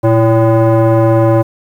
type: tone with frequency modulation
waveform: sine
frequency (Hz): 116.54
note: A#2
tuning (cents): 0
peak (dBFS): -4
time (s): 0.03-1.43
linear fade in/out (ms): 20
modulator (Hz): 450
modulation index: 1.3
effects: tanh soft clip ceiling -5 dBFS + 7-bit